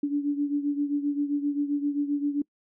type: beating tone pair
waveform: sine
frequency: 286.7 / 294.3 Hz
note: D4 / D4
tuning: -42 / +4 cents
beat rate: 7.6 Hz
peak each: -25 / -30 dBFS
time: 0.03-2.42 s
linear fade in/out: 5 ms
effects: noise-tail reverb RT60 0.1 s tail -25 dB re dry